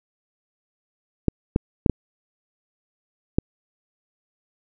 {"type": "clicks", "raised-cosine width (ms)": 3, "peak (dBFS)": -4, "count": 5, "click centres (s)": [1.283, 1.561, 1.862, 1.897, 3.385], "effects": []}